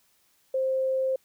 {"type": "tone", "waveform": "sine", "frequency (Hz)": 526, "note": "C5", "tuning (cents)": 9, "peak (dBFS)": -23, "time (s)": [0.54, 1.16], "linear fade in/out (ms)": 5, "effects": ["white hiss -66 dBFS RMS until 1.24 s"]}